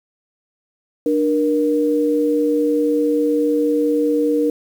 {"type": "tone pair together", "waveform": "sine", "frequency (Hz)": [297.3, 472.5], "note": ["D4", "A#4"], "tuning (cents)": [21, 23], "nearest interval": "minor sixth", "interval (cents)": 802, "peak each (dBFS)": -17, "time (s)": [1.06, 4.5], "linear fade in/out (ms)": 2, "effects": ["7-bit"]}